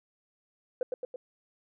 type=tone with echo; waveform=sine; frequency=503 Hz; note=B4; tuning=32 cents sharp; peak=-24 dBFS; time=0.81-0.83 s; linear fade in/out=2 ms; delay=110 ms; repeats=3; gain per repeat=-4 dB; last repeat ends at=1.16 s; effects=tanh soft clip ceiling -23 dBFS